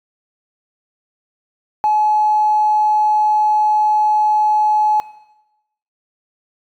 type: tone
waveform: triangle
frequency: 851 Hz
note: G#5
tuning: 42 cents sharp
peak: -8 dBFS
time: 1.84-5 s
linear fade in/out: 0 ms
effects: noise-tail reverb RT60 0.9 s tail -20 dB re dry + tanh soft clip ceiling -9 dBFS